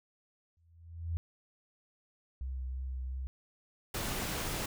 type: tone with exponential growth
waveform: sine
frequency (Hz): 83.6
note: E2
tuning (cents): +25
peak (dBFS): -29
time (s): 0.57-1.17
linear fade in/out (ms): 0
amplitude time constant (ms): 130
type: tone with vibrato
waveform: sine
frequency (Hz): 64.6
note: C2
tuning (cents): -21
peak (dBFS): -35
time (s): 2.41-3.27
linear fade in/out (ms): 0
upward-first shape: triangle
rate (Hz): 2.9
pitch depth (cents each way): 24
type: noise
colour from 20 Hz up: pink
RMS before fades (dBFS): -36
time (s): 3.94-4.66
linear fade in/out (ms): 5
effects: none